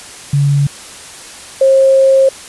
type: tone pair in turn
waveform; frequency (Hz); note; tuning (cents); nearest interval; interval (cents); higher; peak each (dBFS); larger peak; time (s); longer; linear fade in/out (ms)
sine; 141.9 / 535.7; C#3 / C5; +41 / +41; octave + major seventh; 2300; second; -8 / -5; second; 0.33-0.67 / 1.61-2.29; second; 5
effects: white hiss -32 dBFS RMS until 2.48 s + resampled to 24000 Hz